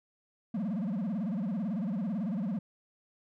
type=tone with vibrato; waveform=triangle; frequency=202.9 Hz; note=G#3; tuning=40 cents flat; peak=-28 dBFS; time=0.54-2.59 s; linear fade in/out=5 ms; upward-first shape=sine; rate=18 Hz; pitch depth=270 cents each way; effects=none